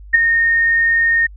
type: tone with ADSR envelope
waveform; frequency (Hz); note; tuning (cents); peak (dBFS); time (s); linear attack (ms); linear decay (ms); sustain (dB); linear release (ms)
sine; 1841; A#6; -22; -4; 0.13-1.27; 18; 14; -7; 12
effects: added 50 Hz sine -34 dBFS peak until 1.36 s